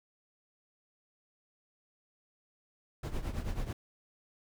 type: noise with tremolo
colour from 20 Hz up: brown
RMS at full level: -32 dBFS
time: 3.03-3.73 s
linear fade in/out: 5 ms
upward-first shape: triangle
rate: 9.2 Hz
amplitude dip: 80%
effects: none